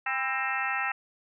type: harmonic tone with a mistuned harmonic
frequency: 265.3 Hz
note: C4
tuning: 24 cents sharp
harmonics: 3 / 4 / 5 / 6 / 7 / 8 / 9 / 10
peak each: -34 / -40 / -33 / -38 / -32 / -39 / -42 / -34 dBFS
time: 0.06-0.92 s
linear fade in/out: 5 ms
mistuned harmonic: 4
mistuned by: -92 cents
effects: none